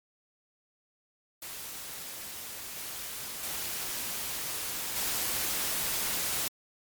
white noise with level steps, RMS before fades -41 / -39 / -35 / -31 dBFS, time 1.42-6.48 s, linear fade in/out 2 ms, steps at 2.76 / 3.43 / 4.96 s, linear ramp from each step 5 ms, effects MP3 96 kbps

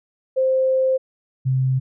sine tone pair in turn, 523.3 / 130.82 Hz, C5 / C3, 0 / 0 cents, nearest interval 2 octaves, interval 2400 cents, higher first, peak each -15 / -16 dBFS, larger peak first, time 0.36-0.98 / 1.45-1.8 s, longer first, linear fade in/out 20 ms, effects none

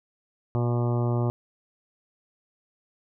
harmonic tone, 120.1 Hz, B2, 48 cents flat, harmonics 1 / 2 / 3 / 4 / 5 / 6 / 7 / 8 / 9 / 10, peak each -23 / -32 / -31 / -38 / -36 / -40 / -40 / -44 / -42 / -44 dBFS, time 0.55-1.3 s, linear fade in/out 0 ms, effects none

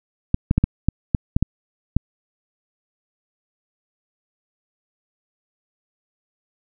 clicks, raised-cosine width 5 ms, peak -3 dBFS, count 9, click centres 0.344 / 0.511 / 0.58 / 0.64 / 0.886 / 1.148 / 1.365 / 1.426 / 1.966 s, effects none

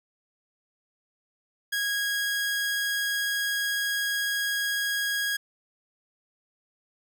sawtooth tone, 1646 Hz, G#6, 16 cents flat, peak -22 dBFS, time 1.72-5.37 s, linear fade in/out 10 ms, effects none

